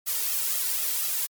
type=noise with flanger; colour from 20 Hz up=blue; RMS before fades=-27 dBFS; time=0.06-1.27 s; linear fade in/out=20 ms; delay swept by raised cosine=1.5 to 2.2 ms; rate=4 Hz; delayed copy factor=+0.85; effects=MP3 96 kbps